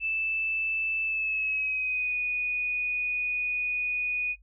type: tone with pitch glide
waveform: sine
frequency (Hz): 2637 to 2475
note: E7 to D#7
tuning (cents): 0 to -10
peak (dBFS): -26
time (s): 0-4.36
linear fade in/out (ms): 50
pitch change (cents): -110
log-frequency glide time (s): 1.04-2.15
effects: noise-tail reverb RT60 0.1 s tail -24 dB re dry + added 50 Hz sine -54 dBFS peak until 4.42 s